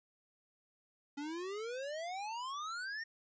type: exponential sweep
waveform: square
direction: up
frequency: 279.2 to 1864.7 Hz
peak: -40 dBFS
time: 1.17-3.04 s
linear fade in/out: 10 ms
effects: resampled to 16000 Hz + 13-bit